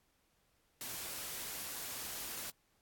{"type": "noise", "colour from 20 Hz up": "white", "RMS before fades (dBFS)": -43, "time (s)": [0.81, 2.5], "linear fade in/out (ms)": 0, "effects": ["pink hiss -75 dBFS RMS until 2.81 s", "AAC 64 kbps"]}